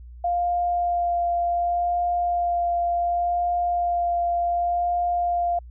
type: tone with vibrato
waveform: sine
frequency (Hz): 698.5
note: F5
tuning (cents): 0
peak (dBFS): -20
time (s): 0.24-5.59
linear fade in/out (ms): 5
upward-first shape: sine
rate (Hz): 0.68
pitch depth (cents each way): 11
effects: added 60 Hz sine -39 dBFS peak until 5.7 s